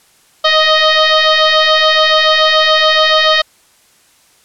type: tone with frequency modulation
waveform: sine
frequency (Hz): 1244.5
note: D#6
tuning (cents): 0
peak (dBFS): -7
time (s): 0.44-3.42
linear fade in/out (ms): 10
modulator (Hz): 624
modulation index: 4.9
effects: white hiss -50 dBFS RMS until 4.44 s + low-pass 11000 Hz 12 dB/octave